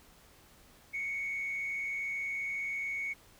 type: tone with frequency modulation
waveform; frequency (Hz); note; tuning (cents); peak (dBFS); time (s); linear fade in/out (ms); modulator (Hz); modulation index
sine; 2217; C#7; 0; -32; 0.93-3.14; 20; 87.3; 0.53
effects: tanh soft clip ceiling -29 dBFS + pink hiss -60 dBFS RMS until 3.39 s